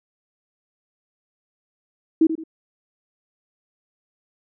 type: tone with echo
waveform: sine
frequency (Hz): 321.3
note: E4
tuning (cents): -44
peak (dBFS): -11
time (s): 2.21-2.27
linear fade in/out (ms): 5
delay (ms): 84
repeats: 2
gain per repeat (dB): -10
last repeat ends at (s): 2.438
effects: none